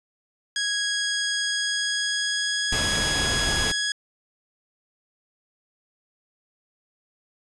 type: tone with pitch glide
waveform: 15% pulse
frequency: 1655 to 1668.4 Hz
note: G#6 to G#6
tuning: -6 to +7 cents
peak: -17 dBFS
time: 0.56-3.92 s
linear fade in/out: 2 ms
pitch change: +13 cents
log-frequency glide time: 1.4-2.79 s
type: noise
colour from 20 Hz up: pink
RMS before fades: -27 dBFS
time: 2.72-3.72 s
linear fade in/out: 5 ms
effects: resampled to 24000 Hz